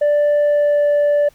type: tone with pitch glide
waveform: sine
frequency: 587.3 to 583.9 Hz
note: D5 to D5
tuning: 0 to -10 cents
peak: -9 dBFS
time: 0.01-1.29 s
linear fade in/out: 10 ms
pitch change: -10 cents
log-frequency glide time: 0.41-0.87 s
effects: tanh soft clip ceiling -11 dBFS + pink hiss -53 dBFS RMS until 1.34 s